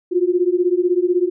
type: beating tone pair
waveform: sine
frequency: 349.2 / 365.2 Hz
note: F4 / F#4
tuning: 0 / -23 cents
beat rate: 16 Hz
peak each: -17 dBFS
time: 0.11-1.3 s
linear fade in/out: 20 ms
effects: none